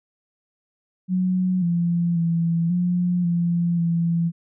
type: tone with pitch steps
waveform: sine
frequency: 183.9 / 171.6 / 167.4 / 177.6 / 171.7 / 168.5 Hz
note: F#3 / F3 / E3 / F3 / F3 / E3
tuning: -10 / -30 / +27 / +29 / -29 / +38 cents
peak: -18 dBFS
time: 1.08-4.32 s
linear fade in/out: 50 ms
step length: 540 ms
effects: none